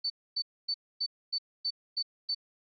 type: tone bursts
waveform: sine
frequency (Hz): 4516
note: C#8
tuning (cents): +31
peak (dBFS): -28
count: 8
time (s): 0.04-2.348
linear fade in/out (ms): 10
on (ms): 61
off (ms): 260
effects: none